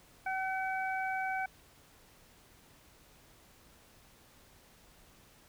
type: harmonic tone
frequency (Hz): 760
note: F#5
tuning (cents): +46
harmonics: 1 / 2 / 3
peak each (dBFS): -34 / -37 / -41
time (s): 0.26-1.46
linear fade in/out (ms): 5
effects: pink hiss -61 dBFS RMS until 5.48 s